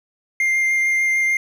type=tone with vibrato; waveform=triangle; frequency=2106 Hz; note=C7; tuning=11 cents sharp; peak=-14 dBFS; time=0.4-1.37 s; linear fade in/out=2 ms; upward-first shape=triangle; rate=6.7 Hz; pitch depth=10 cents each way; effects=none